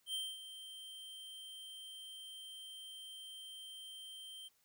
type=tone with ADSR envelope; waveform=square; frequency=3136 Hz; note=G7; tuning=in tune; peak=-37 dBFS; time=0.06-4.49 s; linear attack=79 ms; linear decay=230 ms; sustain=-12 dB; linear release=20 ms; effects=white hiss -75 dBFS RMS until 4.64 s